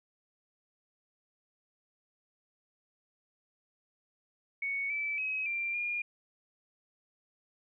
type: tone with pitch steps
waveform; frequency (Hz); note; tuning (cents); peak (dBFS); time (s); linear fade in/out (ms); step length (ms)
sine; 2223 / 2314 / 2545 / 2369 / 2419; C#7 / D7 / D#7 / D7 / D#7; +4 / -26 / +39 / +14 / -49; -31; 4.62-6.02; 5; 280
effects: none